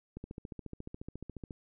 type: click train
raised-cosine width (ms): 3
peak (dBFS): -29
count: 20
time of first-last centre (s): 0.17-1.508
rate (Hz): 14.2
effects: none